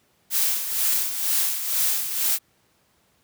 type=noise with tremolo; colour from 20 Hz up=blue; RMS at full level=-21 dBFS; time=0.3-2.39 s; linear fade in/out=50 ms; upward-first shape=sine; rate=2.1 Hz; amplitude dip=60%; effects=pink hiss -64 dBFS RMS until 3.23 s + high-pass 80 Hz 12 dB/octave